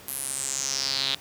sawtooth tone with band-pass filter sweep, 135.7 Hz, C#3, 36 cents flat, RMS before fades -29 dBFS, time 0.08-1.15 s, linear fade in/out 2 ms, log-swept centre 12000 to 3600 Hz, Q 5.3, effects pink hiss -47 dBFS RMS until 1.2 s + high-pass 80 Hz 12 dB/octave

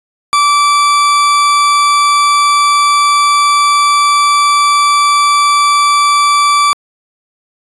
40% pulse tone, 1161 Hz, D6, 20 cents flat, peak -6 dBFS, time 0.33-6.73 s, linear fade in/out 0 ms, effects resampled to 24000 Hz

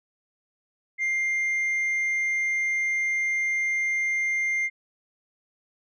sine tone, 2100 Hz, C7, 6 cents sharp, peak -20 dBFS, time 0.98-4.7 s, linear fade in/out 50 ms, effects tanh soft clip ceiling -22 dBFS

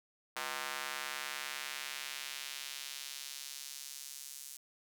square tone with high-pass filter sweep, 70 Hz, C#2, 18 cents sharp, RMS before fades -43 dBFS, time 0.36-4.57 s, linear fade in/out 5 ms, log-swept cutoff 1100 to 7300 Hz, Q 0.94, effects none

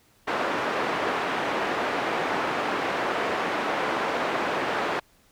pink band-pass noise, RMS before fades -27 dBFS, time 0.27-5 s, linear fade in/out 10 ms, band 390 to 1900 Hz, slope 12 dB/octave, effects pink hiss -61 dBFS RMS until 5.31 s

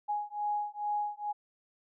sine beating tone pair, 830.6 / 832.9 Hz, G#5 / G#5, 0 / +5 cents, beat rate 2.3 Hz, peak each -34 / -34 dBFS, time 0.08-1.33 s, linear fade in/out 20 ms, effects none

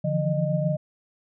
sine tone cluster, 146.7 / 164.3 / 172.2 / 613 Hz, D3 / E3 / F3 / D#5, -2 / -5 / -24 / -26 cents, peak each -25 / -31 / -27 / -27 dBFS, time 0.04-0.77 s, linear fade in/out 10 ms, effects none

